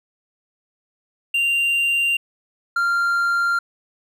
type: tone pair in turn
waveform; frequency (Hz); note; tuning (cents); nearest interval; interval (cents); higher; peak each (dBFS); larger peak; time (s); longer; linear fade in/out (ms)
triangle; 2778 / 1389; F7 / F6; -10 / -10; octave; 1200; first; -15; neither; 1.34-2.17 / 2.76-3.59; neither; 5
effects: none